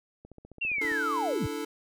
click train, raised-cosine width 2 ms, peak -34 dBFS, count 11, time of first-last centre 0.25-0.917 s, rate 15 Hz
sine linear sweep, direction down, 2788 to 55 Hz, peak -27 dBFS, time 0.61-1.47 s, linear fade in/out 10 ms
square chord, D suspended second, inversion none, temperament equal with one note detuned, 292 / 329.6 / 440 Hz, D4 / E4 / A4, -10 / 0 / 0 cents, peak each -37 / -39 / -36 dBFS, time 0.81-1.65 s, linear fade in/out 5 ms
effects none

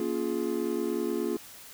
triangle chord, Bb minor seventh, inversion none, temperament just, 233.1 / 279.7 / 349.6 / 419.5 Hz, Bb3 / Db4 / F4 / Ab4, 0 / +16 / +2 / +17 cents, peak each -32 / -33 / -29 / -31 dBFS, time 0-1.37 s, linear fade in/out 2 ms, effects white hiss -48 dBFS RMS until 1.73 s

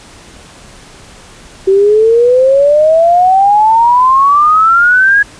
sine exponential sweep, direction up, 380 to 1672 Hz, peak -4 dBFS, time 1.67-5.23 s, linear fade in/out 10 ms, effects pink hiss -36 dBFS RMS until 5.39 s + resampled to 22050 Hz

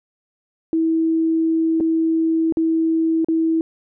sine tone with dropouts, 324.5 Hz, E4, 27 cents flat, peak -15 dBFS, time 0.73-3.61 s, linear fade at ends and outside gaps 1 ms, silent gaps 1.802-1.807 / 2.524-2.571 / 3.246-3.285 s, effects none

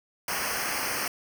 pink noise with comb filter, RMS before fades -30 dBFS, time 0.28-1.08 s, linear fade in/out 2 ms, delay 0.27 ms, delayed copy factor -0.95, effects none

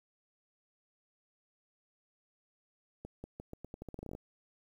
accelerating click train, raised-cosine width 2 ms, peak -30 dBFS, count 16, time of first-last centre 3.05-4.151 s, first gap 190 ms, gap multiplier 0.84, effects 10-bit

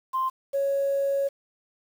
sine tone pair in turn, 1046.5 / 554.4 Hz, C6 / C#5, 0 / 0 cents, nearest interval major seventh, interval 1100 cents, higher first, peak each -22 / -21 dBFS, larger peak second, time 0.13-0.3 / 0.53-1.29 s, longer second, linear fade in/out 20 ms, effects tanh soft clip ceiling -18 dBFS + 8-bit

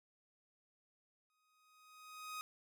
sawtooth tone with exponential growth, 1253 Hz, D#6, 12 cents sharp, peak -38 dBFS, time 1.3-2.41 s, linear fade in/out 0 ms, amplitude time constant 240 ms, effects none

